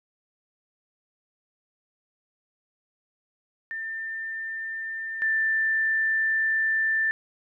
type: tone pair in turn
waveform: sine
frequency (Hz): 1794 / 1775.4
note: A6 / A6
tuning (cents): +33 / +15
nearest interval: unison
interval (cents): 18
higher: first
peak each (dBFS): -30 / -21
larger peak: second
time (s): 3.71-5.22 / 5.22-7.11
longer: second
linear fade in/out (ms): 0
effects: none